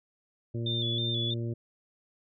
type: harmonic tone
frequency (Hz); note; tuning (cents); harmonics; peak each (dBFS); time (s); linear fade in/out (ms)
116.54; A#2; 0; 1 / 2 / 3 / 4 / 5; -31 / -39 / -38 / -48 / -48; 0.54-1.54; 10
type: tone with vibrato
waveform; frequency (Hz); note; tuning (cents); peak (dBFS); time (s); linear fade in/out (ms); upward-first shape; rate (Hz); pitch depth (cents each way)
sine; 3511; A7; -4; -30; 0.66-1.34; 5; square; 3.1; 41
effects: none